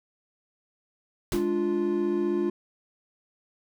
pink noise with exponential decay, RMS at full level -29 dBFS, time 1.32-1.5 s, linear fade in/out 1 ms, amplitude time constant 39 ms
triangle chord, D diminished, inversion second, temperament equal, 207.7 / 293.7 / 349.2 Hz, Ab3 / D4 / F4, 0 / 0 / 0 cents, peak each -29 / -29 / -23 dBFS, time 1.33-2.5 s, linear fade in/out 5 ms
effects none

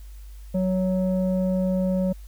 square tone with low-pass filter, 185.8 Hz, F#3, 7 cents sharp, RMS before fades -23 dBFS, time 0.54-2.13 s, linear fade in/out 10 ms, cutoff 460 Hz, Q 5.4, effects added 50 Hz sine -38 dBFS peak until 2.27 s + white hiss -57 dBFS RMS until 2.27 s

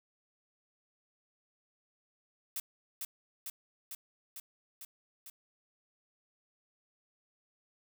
blue noise with echo, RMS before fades -37 dBFS, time 2.56-2.6 s, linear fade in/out 2 ms, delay 450 ms, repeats 6, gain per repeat -2 dB, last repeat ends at 5.3 s, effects none

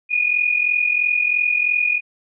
sine tone pair together, 2447 / 2490 Hz, D#7 / D#7, -29 / +1 cents, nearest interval unison, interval 30 cents, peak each -17 / -21 dBFS, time 0.09-2.01 s, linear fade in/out 50 ms, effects none

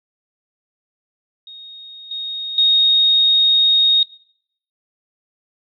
sine tone with level steps, 3729 Hz, A#7, in tune, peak -34 / -23 / -10 dBFS, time 1.47-4.03 s, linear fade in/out 2 ms, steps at 2.11 / 2.58 s, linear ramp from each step 2 ms, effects noise-tail reverb RT60 0.7 s tail -23 dB re dry

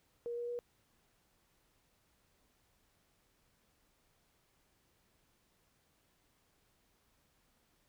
sine tone with pitch steps, 473.9 / 477.7 / 481.6 Hz, A#4 / A#4 / B4, +28 / +42 / -44 cents, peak -37 dBFS, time 0.26-0.59 s, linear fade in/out 0 ms, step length 110 ms, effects pink hiss -74 dBFS RMS until 7.88 s

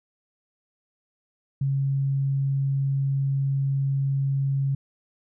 sine tone, 137.2 Hz, C#3, 17 cents flat, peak -21 dBFS, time 1.61-4.75 s, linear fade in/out 5 ms, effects none

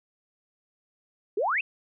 sine exponential sweep, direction up, 370 to 2794 Hz, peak -23 dBFS, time 1.37-1.61 s, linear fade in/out 5 ms, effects none

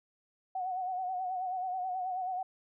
sine tone with vibrato, 740 Hz, F#5, in tune, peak -32 dBFS, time 0.55-2.43 s, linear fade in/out 5 ms, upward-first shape sine, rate 9.3 Hz, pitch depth 52 cents each way, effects none

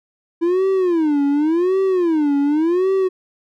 triangle tone with vibrato, 329.6 Hz, E4, in tune, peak -12 dBFS, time 0.41-3.09 s, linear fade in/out 20 ms, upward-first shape sine, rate 0.89 Hz, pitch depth 270 cents each way, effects none

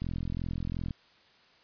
click train, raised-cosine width 5 ms, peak -22 dBFS, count 39, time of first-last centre 0.02-0.908 s, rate 42.8 Hz, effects white hiss -61 dBFS RMS until 1.63 s + resampled to 11025 Hz

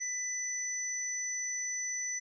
sine tone pair together, 1995 / 5978 Hz, B6 / F#8, +17 / +17 cents, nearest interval octave + perfect fifth, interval 1900 cents, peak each -39 / -34 dBFS, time 0-2.2 s, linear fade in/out 20 ms, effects none

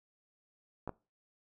clicks, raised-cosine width 1 ms, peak -24 dBFS, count 2, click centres 0.876 / 0.893 s, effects noise-tail reverb RT60 0.3 s tail -22 dB re dry

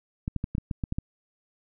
clicks, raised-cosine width 5 ms, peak -16 dBFS, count 9, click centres 0.279 / 0.363 / 0.441 / 0.551 / 0.582 / 0.712 / 0.838 / 0.924 / 0.985 s, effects none

